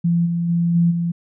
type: tone with level steps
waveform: sine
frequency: 170.5 Hz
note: F3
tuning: 41 cents flat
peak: -14 / -18 / -15 / -12 / -18 dBFS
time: 0.04-1.12 s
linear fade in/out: 10 ms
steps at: 0.25 / 0.48 / 0.74 / 0.9 s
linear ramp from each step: 20 ms
effects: none

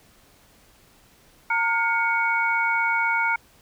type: tone cluster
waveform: sine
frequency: 917 / 1422 / 2226 Hz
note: A#5 / F6 / C#7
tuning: -29 / +31 / +7 cents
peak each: -24 / -24 / -24 dBFS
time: 1.5-3.36 s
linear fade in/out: 5 ms
effects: pink hiss -56 dBFS RMS until 3.61 s

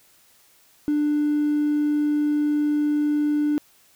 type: tone with hard clipping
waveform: triangle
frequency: 296.4 Hz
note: D4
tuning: 16 cents sharp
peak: -19 dBFS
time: 0.88-3.58 s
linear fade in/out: 0 ms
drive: 4 dB
effects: white hiss -57 dBFS RMS until 3.95 s

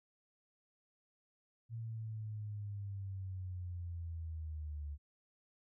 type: linear sweep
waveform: sine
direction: down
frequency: 115.4 to 71.8 Hz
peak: -40 dBFS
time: 1.69-4.98 s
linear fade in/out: 50 ms
effects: none

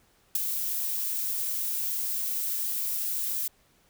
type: noise with ADSR envelope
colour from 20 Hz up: violet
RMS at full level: -23 dBFS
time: 0.35-3.48 s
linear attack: 4 ms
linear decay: 17 ms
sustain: -7 dB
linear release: 6 ms
effects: pink hiss -64 dBFS RMS until 3.89 s

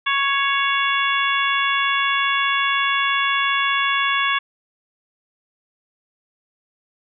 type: harmonic tone with a mistuned harmonic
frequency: 554.4 Hz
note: C#5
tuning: in tune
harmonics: 2 / 3 / 4 / 5 / 6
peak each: -21 / -23 / -24 / -25 / -26 dBFS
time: 0.06-4.39 s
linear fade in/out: 10 ms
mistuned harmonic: 6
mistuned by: +42 cents
effects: none

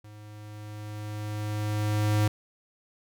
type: tone with level ramp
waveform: square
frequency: 105.6 Hz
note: G#2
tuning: 29 cents sharp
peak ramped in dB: -46 to -21 dBFS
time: 0.04-2.28 s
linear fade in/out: 5 ms
effects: none

